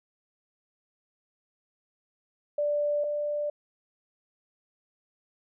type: tone pair in turn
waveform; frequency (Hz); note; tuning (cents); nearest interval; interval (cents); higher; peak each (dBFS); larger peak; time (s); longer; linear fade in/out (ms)
sine; 587.3 / 589.9; D5 / D5; 0 / +8; unison; 8; second; -24 / -27; first; 2.58-3.04 / 3.04-3.5; neither; 5
effects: none